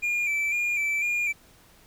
triangle tone with vibrato, 2371 Hz, D7, 16 cents sharp, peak -22 dBFS, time 0.02-1.33 s, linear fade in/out 20 ms, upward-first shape square, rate 2 Hz, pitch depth 35 cents each way, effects pink hiss -56 dBFS RMS until 1.86 s

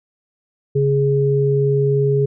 sine tone pair together, 138.59 / 415.3 Hz, C#3 / G#4, 0 / 0 cents, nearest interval octave + perfect fifth, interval 1900 cents, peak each -16 dBFS, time 0.75-2.26 s, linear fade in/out 10 ms, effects none

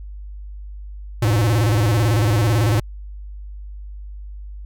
square tone with vibrato, 110 Hz, A2, in tune, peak -15 dBFS, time 1.22-2.8 s, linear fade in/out 5 ms, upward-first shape square, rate 18 Hz, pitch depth 140 cents each way, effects added 50 Hz sine -31 dBFS peak until 4.65 s

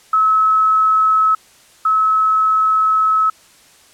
sine tone pair in turn, 1292 / 1292 Hz, E6 / E6, -35 / -35 cents, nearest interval unison, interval 0 cents, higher neither, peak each -10 / -11 dBFS, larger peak first, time 0.13-1.35 / 1.85-3.3 s, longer second, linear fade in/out 5 ms, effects white hiss -48 dBFS RMS until 3.93 s + low-pass 10000 Hz 12 dB/octave

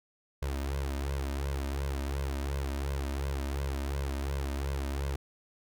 sawtooth tone with flanger, 69 Hz, C#2, 7 cents flat, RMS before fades -33 dBFS, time 0.42-5.16 s, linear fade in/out 5 ms, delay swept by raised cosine 1.9 to 3.3 ms, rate 2.8 Hz, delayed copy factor +1, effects none

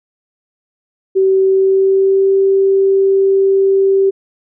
sine tone with pitch glide, 382.9 to 388.9 Hz, G4 to G4, -41 to -14 cents, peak -8 dBFS, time 1.15-4.11 s, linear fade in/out 20 ms, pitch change +27 cents, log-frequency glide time 1.42-2.32 s, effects none

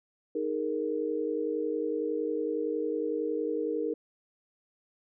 sine chord, D# suspended fourth, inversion none, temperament equal, 311.1 / 415.3 / 466.2 Hz, D#4 / G#4 / A#4, 0 / 0 / 0 cents, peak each -33 / -34 / -31 dBFS, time 0.35-3.94 s, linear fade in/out 5 ms, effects none

